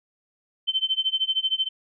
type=tone with tremolo; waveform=sine; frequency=3085 Hz; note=G7; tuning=28 cents flat; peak=-18 dBFS; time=0.67-1.69 s; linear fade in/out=20 ms; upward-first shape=sine; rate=13 Hz; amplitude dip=95%; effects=none